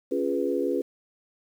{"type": "chord", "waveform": "sine", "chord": "C# dominant seventh", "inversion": "none", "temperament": "equal", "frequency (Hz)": [277.2, 349.2, 415.3, 493.9], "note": ["C#4", "E#4", "G#4", "B4"], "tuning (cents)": [0, 0, 0, 0], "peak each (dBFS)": -29, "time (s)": [0.11, 0.82], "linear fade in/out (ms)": 10, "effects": ["9-bit"]}